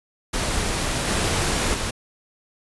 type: noise with level steps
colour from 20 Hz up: pink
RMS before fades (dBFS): -24 / -22 / -26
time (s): 0.33-1.91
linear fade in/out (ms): 10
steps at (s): 1.08 / 1.74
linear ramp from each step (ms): 2
effects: resampled to 24000 Hz